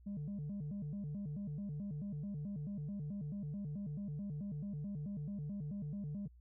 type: tone with vibrato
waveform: sine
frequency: 172.7 Hz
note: F3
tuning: 19 cents flat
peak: -37 dBFS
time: 0.06-6.28 s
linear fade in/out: 10 ms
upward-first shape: square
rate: 4.6 Hz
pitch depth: 270 cents each way
effects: tanh soft clip ceiling -38 dBFS + added 60 Hz sine -58 dBFS peak until 6.4 s